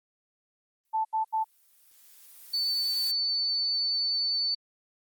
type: noise with exponential growth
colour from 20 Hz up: blue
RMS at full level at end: -37 dBFS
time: 0.85-3.11 s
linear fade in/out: 1 ms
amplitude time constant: 490 ms
type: tone bursts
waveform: sine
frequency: 880 Hz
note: A5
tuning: in tune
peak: -24 dBFS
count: 3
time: 0.93-1.444 s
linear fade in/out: 20 ms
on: 120 ms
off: 77 ms
type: tone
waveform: sine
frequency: 4505 Hz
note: C#8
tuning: 27 cents sharp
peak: -25 dBFS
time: 2.53-4.55 s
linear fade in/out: 10 ms
effects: Opus 32 kbps

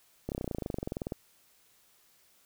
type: slowing click train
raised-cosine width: 2 ms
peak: -20 dBFS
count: 22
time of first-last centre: 0.29-1.122 s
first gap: 29 ms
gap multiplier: 1.03
effects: white hiss -65 dBFS RMS until 2.45 s

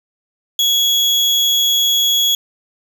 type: tone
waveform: 35% pulse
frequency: 3347 Hz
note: G#7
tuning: 13 cents sharp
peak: -10 dBFS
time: 0.59-2.35 s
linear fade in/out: 2 ms
effects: none

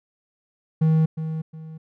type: tone with echo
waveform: triangle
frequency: 158.8 Hz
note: D#3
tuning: 36 cents sharp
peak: -13 dBFS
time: 0.81-1.06 s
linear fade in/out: 10 ms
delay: 360 ms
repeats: 2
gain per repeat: -10 dB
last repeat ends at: 1.78 s
effects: none

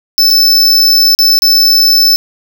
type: tone with dropouts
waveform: square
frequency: 5274 Hz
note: E8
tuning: in tune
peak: -5 dBFS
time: 0.18-2.16 s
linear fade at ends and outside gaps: 0 ms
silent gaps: 0.303-0.309 / 1.15-1.189 / 1.39-1.421 s
effects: 7-bit

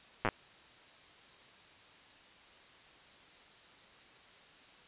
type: slowing click train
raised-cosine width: 0.5 ms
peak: -15 dBFS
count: 5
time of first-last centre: 0.25-0.288 s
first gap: 8 ms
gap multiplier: 1.11
effects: white hiss -58 dBFS RMS until 4.87 s + resampled to 8000 Hz

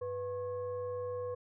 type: tone with frequency modulation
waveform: sine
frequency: 493.9 Hz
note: B4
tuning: in tune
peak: -35 dBFS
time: 0.01-1.35 s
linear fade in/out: 10 ms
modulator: 591 Hz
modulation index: 0.52
effects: none

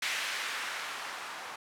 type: noise with low-pass filter sweep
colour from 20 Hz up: violet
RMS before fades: -37 dBFS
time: 0.02-1.56 s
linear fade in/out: 5 ms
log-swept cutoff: 2200 to 990 Hz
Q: 1.2
effects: none

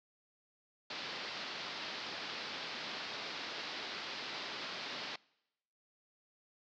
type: low-pass noise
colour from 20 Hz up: white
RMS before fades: -43 dBFS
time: 0.9-5.16 s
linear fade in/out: 5 ms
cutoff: 4900 Hz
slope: 48 dB/octave
effects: noise-tail reverb RT60 0.9 s tail -25 dB re dry + high-pass 200 Hz 12 dB/octave

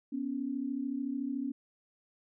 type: tone pair together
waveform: sine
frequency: 246 / 279.7 Hz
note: B3 / C#4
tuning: -7 / +16 cents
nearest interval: major second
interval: 223 cents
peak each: -36 / -34 dBFS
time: 0.12-1.52 s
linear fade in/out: 10 ms
effects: none

